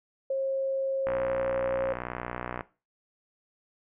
sine tone, 538 Hz, C5, 48 cents sharp, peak -25 dBFS, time 0.3-1.93 s, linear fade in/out 5 ms
click train, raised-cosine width 0.5 ms, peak -17 dBFS, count 95, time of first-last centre 1.07-2.608 s, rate 61.1 Hz
effects noise-tail reverb RT60 0.3 s tail -17 dB re dry + low-pass 2000 Hz 12 dB/octave

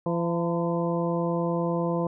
harmonic tone with a mistuned harmonic, 170 Hz, F3, 46 cents flat, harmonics 1 / 2 / 3 / 4 / 5 / 6, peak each -27 / -30 / -29 / -35 / -37 / -35 dBFS, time 0.06-2.07 s, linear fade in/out 2 ms, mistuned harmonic 5, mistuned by +80 cents, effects none

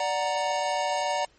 square chord, D augmented, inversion none, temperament equal, 587.3 / 740 / 932.3 Hz, D5 / F#5 / A#5, 0 / 0 / 0 cents, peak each -30 dBFS, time 0-1.25 s, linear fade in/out 2 ms, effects pink hiss -61 dBFS RMS until 1.38 s + MP3 32 kbps

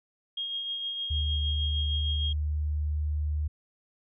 sine tone with tremolo, 3252 Hz, G#7, 37 cents flat, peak -29 dBFS, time 0.37-2.33 s, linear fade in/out 5 ms, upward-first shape triangle, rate 6.5 Hz, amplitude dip 40%
sine tone, 75.2 Hz, D2, 42 cents sharp, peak -26 dBFS, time 1.1-3.48 s, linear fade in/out 10 ms
effects none

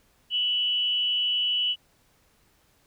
sine tone with amplitude modulation, 2960 Hz, F#7, in tune, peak -20 dBFS, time 0.3-1.76 s, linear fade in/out 50 ms, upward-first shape sine, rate 252 Hz, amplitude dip 50%, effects pink hiss -64 dBFS RMS until 2.86 s

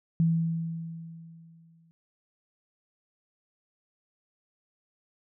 sine tone with exponential decay, 164.81 Hz, E3, in tune, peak -19 dBFS, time 0.2-1.91 s, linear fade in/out 0 ms, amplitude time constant 370 ms, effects none

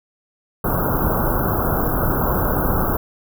pink band-stop noise, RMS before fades -19 dBFS, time 0.64-2.97 s, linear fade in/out 5 ms, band 1500 to 12000 Hz, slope 96 dB/octave, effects none

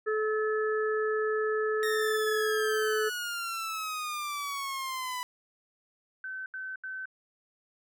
harmonic tone, 431.9 Hz, A4, 32 cents flat, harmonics 1 / 3 / 4, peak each -27 / -35 / -35 dBFS, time 0.06-3.1 s, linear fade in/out 20 ms
sawtooth exponential sweep, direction down, 1856 to 989 Hz, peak -29 dBFS, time 1.83-5.23 s, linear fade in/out 0 ms
sine tone bursts, 1530 Hz, G6, 42 cents flat, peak -35 dBFS, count 3, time 6.24-7.056 s, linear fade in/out 2 ms, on 220 ms, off 78 ms
effects none

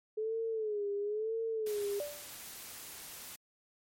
sine tone with vibrato, 427.8 Hz, A4, 49 cents flat, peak -32 dBFS, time 0.17-2 s, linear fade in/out 10 ms, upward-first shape sine, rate 1 Hz, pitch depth 100 cents each way
white noise, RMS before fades -47 dBFS, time 1.66-3.36 s, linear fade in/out 5 ms
sine tone with exponential decay, 585 Hz, D5, 7 cents flat, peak -32 dBFS, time 2-2.34 s, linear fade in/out 1 ms, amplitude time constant 73 ms
effects MP3 64 kbps

